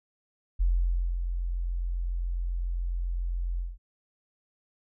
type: tone with ADSR envelope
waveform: sine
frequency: 43.65 Hz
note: F1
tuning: in tune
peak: -20 dBFS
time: 0.59-3.78 s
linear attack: 21 ms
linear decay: 560 ms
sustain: -7 dB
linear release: 190 ms
effects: none